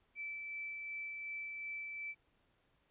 sine tone with tremolo, 2320 Hz, D7, 22 cents flat, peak -40 dBFS, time 0.15-2.15 s, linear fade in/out 50 ms, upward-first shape sine, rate 2.7 Hz, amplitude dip 25%, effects pink hiss -75 dBFS RMS until 2.9 s + resampled to 8000 Hz

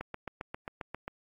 click train, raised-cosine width 0.5 ms, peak -22 dBFS, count 9, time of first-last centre 0.01-1.08 s, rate 7.48 Hz, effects AAC 48 kbps

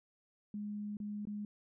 sine tone with dropouts, 207.7 Hz, G#3, in tune, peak -38 dBFS, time 0.54-1.45 s, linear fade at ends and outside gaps 2 ms, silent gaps 0.97-1.001 / 1.253-1.271 s, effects none

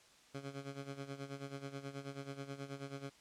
15% pulse tone with tremolo, 138.59 Hz, C#3, in tune, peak -35 dBFS, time 0.34-3.1 s, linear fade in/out 10 ms, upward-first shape sine, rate 9.3 Hz, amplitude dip 75%, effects white hiss -64 dBFS RMS until 3.2 s + low-pass 7000 Hz 12 dB/octave

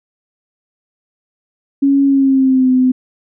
sine tone with pitch glide, 277.2 to 255.7 Hz, C#4 to C4, 0 to -40 cents, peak -8 dBFS, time 1.82-2.92 s, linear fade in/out 10 ms, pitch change -140 cents, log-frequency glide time 2.05-2.71 s, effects none

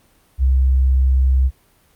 sine tone, 65.41 Hz, C2, in tune, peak -11 dBFS, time 0.38-1.51 s, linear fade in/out 50 ms, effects pink hiss -56 dBFS RMS until 1.95 s + Opus 32 kbps

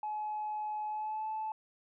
sine tone with pitch glide, 850 to 870.4 Hz, G#5 to A5, +40 to -19 cents, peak -33 dBFS, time 0.03-1.52 s, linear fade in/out 2 ms, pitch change +41 cents, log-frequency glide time 0.87-1.28 s, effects tanh soft clip ceiling -30 dBFS

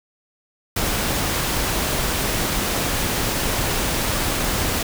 pink noise, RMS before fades -22 dBFS, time 0.76-4.83 s, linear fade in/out 5 ms, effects none

